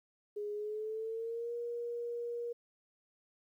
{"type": "tone with pitch glide", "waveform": "sine", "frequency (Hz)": [415.3, 474.3], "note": ["G#4", "A#4"], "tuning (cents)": [0, 30], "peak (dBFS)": -36, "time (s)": [0.36, 2.53], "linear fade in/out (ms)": 10, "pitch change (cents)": 230, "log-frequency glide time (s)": [0.53, 1.53], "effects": ["12-bit"]}